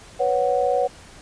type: chord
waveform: sine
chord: B suspended second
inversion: none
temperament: equal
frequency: 493.9 / 554.4 / 740 Hz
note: B4 / C#5 / F#5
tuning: 0 / 0 / 0 cents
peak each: -22 dBFS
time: 0.19-0.88 s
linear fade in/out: 20 ms
effects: pink hiss -45 dBFS RMS until 1.21 s + resampled to 22050 Hz